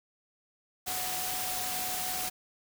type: tone in noise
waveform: sine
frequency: 738 Hz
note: F#5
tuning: 5 cents flat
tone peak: -39 dBFS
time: 0.86-2.3 s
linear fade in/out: 20 ms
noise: white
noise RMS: -34 dBFS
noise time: 0.86-2.3 s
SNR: -8 dB
effects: none